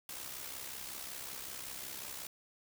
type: noise with amplitude modulation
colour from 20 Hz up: white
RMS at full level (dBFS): -42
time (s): 0.09-2.27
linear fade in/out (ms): 2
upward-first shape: sine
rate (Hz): 65.4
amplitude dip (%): 55
effects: none